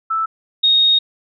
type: tone pair in turn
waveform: sine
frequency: 1318.5 / 3729 Hz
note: E6 / A#7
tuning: 0 / 0 cents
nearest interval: octave + tritone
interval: 1800 cents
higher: second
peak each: -16 / -10 dBFS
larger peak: second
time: 0.1-0.26 / 0.63-0.99 s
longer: second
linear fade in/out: 10 ms
effects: none